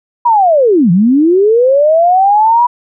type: linear two-way sweep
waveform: sine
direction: down then up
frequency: 981 to 163.1 to 981 Hz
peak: -5 dBFS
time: 0.25-2.67 s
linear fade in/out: 10 ms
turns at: 0.91 s
effects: none